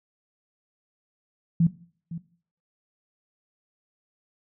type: tone with echo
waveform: sine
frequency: 168 Hz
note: E3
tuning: 33 cents sharp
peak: -16 dBFS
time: 1.6-1.67 s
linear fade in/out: 5 ms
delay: 510 ms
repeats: 1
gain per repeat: -15 dB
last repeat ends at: 2.18 s
effects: noise-tail reverb RT60 0.5 s tail -17 dB re dry